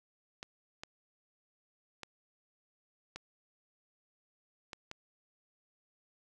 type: clicks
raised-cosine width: 0.2 ms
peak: -25 dBFS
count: 6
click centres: 0.429 / 0.835 / 2.033 / 3.16 / 4.732 / 4.914 s
effects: none